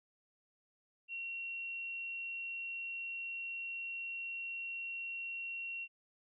sine tone, 2736 Hz, F7, 36 cents flat, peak -39 dBFS, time 1.08-5.88 s, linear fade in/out 50 ms, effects none

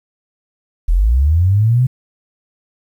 sine linear sweep, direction up, 37.22 to 130.81 Hz, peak -9 dBFS, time 0.88-1.87 s, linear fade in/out 10 ms, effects 8-bit

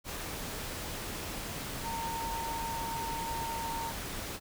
sine tone in noise, 916 Hz, A#5, 31 cents flat, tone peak -35 dBFS, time 1.82-3.93 s, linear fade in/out 50 ms, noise pink, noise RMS -39 dBFS, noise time 0.04-4.4 s, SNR +1 dB, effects none

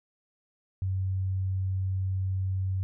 sine tone, 94.7 Hz, F#2, 41 cents sharp, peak -26 dBFS, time 0.82-2.83 s, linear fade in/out 0 ms, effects none

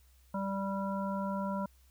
harmonic tone, 195.7 Hz, G3, 3 cents flat, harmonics 1 / 3 / 5 / 7, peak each -34 / -39 / -38 / -45 dBFS, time 0.34-1.66 s, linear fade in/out 5 ms, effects added 64 Hz sine -60 dBFS peak until 1.9 s + white hiss -69 dBFS RMS until 1.9 s

